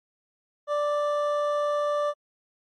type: tone pair together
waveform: triangle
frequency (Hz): 587.4 / 1174.7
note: D5 / D6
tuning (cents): 0 / 0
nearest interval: octave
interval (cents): 1200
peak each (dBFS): -22 / -27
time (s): 0.67-2.14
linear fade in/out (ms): 50
effects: MP3 48 kbps